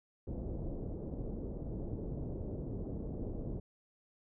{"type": "low-pass noise", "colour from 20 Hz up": "pink", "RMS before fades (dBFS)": -40, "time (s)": [0.27, 3.6], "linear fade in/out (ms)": 5, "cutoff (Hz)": 500, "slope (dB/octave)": 24, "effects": []}